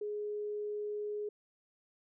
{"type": "tone", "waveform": "sine", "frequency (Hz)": 417.6, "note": "G#4", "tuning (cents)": 10, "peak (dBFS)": -35, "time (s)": [0.01, 1.29], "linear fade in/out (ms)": 5, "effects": []}